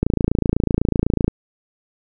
click train, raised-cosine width 3 ms, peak -3 dBFS, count 36, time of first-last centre 0.03-1.28 s, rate 28 Hz, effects none

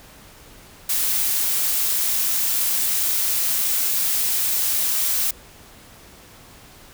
blue noise, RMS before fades -21 dBFS, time 0.89-5.31 s, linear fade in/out 5 ms, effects pink hiss -46 dBFS RMS until 6.93 s

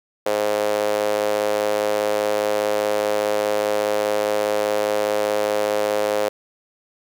sawtooth tone with high-pass filter, 104.9 Hz, G#2, 18 cents sharp, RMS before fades -21 dBFS, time 0.26-6.29 s, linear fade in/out 5 ms, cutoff 510 Hz, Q 4.3, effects none

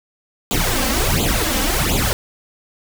pink noise with flanger, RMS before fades -18 dBFS, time 0.51-2.13 s, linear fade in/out 0 ms, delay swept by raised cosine 0.27 to 3.87 ms, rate 1.4 Hz, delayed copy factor +0.9, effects none

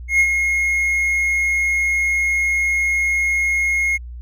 triangle tone with ADSR envelope, 2154 Hz, C7, 50 cents sharp, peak -8 dBFS, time 0.08-3.98 s, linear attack 120 ms, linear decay 60 ms, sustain -6 dB, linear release 25 ms, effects added 60 Hz sine -30 dBFS peak until 4.21 s

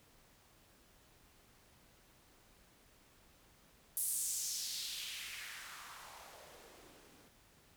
blue noise with band-pass filter sweep, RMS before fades -44 dBFS, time 3.97-7.28 s, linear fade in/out 0 ms, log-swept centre 11000 to 220 Hz, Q 2.2, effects pink hiss -66 dBFS RMS until 7.76 s

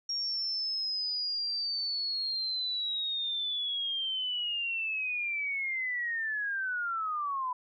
sine linear sweep, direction down, 5588 to 987.8 Hz, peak -30 dBFS, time 0.09-7.53 s, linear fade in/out 5 ms, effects none

